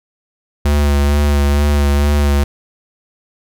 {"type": "tone with vibrato", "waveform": "square", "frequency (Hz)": 72.1, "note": "D2", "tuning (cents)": -31, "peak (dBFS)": -11, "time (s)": [0.65, 2.44], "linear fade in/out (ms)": 5, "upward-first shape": "sine", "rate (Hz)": 2.2, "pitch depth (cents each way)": 26, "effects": []}